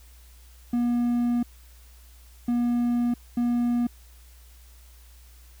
triangle tone bursts at uneven times, 240.2 Hz, B3, 48 cents flat, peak -19 dBFS, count 3, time 0.73-1.43 / 2.48-3.14 / 3.37-3.87 s, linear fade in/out 5 ms, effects added 60 Hz sine -48 dBFS peak until 5.6 s + white hiss -57 dBFS RMS until 5.6 s

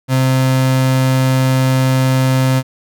35% pulse tone, 130.81 Hz, C3, in tune, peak -9 dBFS, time 0.08-2.63 s, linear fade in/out 50 ms, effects none

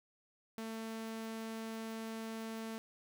sawtooth tone, 223.5 Hz, A3, 27 cents sharp, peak -37 dBFS, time 0.58-2.78 s, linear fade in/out 0 ms, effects none

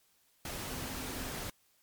sine tone in noise, 256 Hz, C4, 38 cents flat, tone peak -46 dBFS, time 0.7-1.3 s, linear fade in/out 2 ms, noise pink, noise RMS -40 dBFS, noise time 0.45-1.5 s, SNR -9 dB, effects white hiss -70 dBFS RMS until 1.82 s + MP3 96 kbps

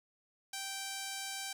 5% pulse tone, 781 Hz, G5, 7 cents flat, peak -27 dBFS, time 0.53-1.53 s, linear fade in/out 5 ms, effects none

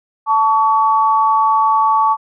sine tone pair together, 880 / 1131.2 Hz, A5 / C#6, 0 / +35 cents, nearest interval major third, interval 435 cents, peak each -13 dBFS, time 0.26-2.17 s, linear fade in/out 50 ms, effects none

